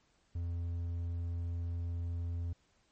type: tone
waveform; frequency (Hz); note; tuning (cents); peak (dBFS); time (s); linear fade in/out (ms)
triangle; 85.5; F2; -36; -32; 0.35-2.53; 5
effects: pink hiss -72 dBFS RMS until 2.91 s + MP3 32 kbps